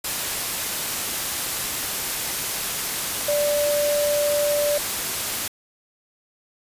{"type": "tone in noise", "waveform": "sine", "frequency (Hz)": 586, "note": "D5", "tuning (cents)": -4, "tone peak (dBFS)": -19, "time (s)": [3.28, 4.78], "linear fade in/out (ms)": 5, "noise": "white", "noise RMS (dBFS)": -26, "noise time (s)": [0.04, 5.48], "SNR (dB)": 4, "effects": ["resampled to 32000 Hz"]}